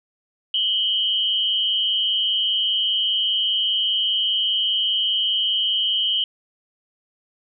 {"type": "tone pair together", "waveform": "sine", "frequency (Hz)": [2960, 3165], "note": ["F#7", "G7"], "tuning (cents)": [0, 16], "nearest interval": "minor second", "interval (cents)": 116, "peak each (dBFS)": -21, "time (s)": [0.54, 6.24], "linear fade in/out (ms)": 2, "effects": []}